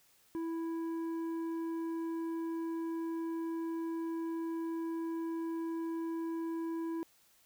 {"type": "tone with tanh clipping", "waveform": "triangle", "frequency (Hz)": 329.6, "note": "E4", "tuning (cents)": 0, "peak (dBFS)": -36, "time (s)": [0.35, 7.03], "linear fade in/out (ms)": 0, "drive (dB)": 12, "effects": ["white hiss -67 dBFS RMS until 7.45 s"]}